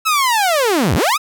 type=linear two-way sweep; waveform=sawtooth; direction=down then up; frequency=1320 to 63.4 to 1320 Hz; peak=-9 dBFS; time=0.05-1.18 s; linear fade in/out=20 ms; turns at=0.95 s; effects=none